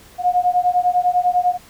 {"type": "beating tone pair", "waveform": "sine", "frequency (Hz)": [714, 724], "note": ["F5", "F#5"], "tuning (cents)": [38, -38], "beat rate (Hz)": 10, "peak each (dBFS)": -17, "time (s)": [0.18, 1.58], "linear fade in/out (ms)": 50, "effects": ["pink hiss -46 dBFS RMS until 1.69 s"]}